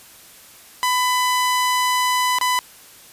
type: tone with dropouts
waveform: sawtooth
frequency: 1000 Hz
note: B5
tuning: 21 cents sharp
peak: -13 dBFS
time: 0.83-2.59 s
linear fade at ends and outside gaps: 0 ms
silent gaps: 2.386-2.412 s
effects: white hiss -45 dBFS RMS until 3.12 s + resampled to 32000 Hz